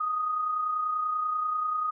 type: tone with amplitude modulation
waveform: sine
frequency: 1244.5 Hz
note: D#6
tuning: in tune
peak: -24 dBFS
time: 0-1.91 s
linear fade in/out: 10 ms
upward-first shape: sine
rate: 30.3 Hz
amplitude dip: 40%
effects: none